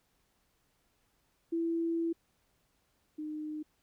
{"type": "tone pair in turn", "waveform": "sine", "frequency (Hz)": [332.7, 305.6], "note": ["E4", "D#4"], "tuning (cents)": [16, -31], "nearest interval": "minor second", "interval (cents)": 147, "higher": "first", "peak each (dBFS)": [-29, -36], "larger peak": "first", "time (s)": [[1.52, 2.13], [3.18, 3.63]], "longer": "first", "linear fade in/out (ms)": 10, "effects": ["pink hiss -74 dBFS RMS until 3.82 s"]}